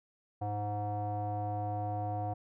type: tone with low-pass filter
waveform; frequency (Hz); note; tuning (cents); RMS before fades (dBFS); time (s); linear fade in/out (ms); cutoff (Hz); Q
square; 103.83; G#2; 0; -35; 0.41-2.34; 10; 760; 8.3
effects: none